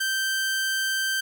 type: tone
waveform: sawtooth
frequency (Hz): 1561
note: G6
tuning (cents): -8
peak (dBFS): -20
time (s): 0-1.21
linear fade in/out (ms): 10
effects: none